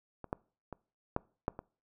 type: clicks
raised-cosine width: 1 ms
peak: -29 / -19 / -27 / -16 / -16 / -27 dBFS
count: 6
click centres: 0.243 / 0.329 / 0.727 / 1.164 / 1.481 / 1.591 s
effects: noise-tail reverb RT60 0.4 s tail -24 dB re dry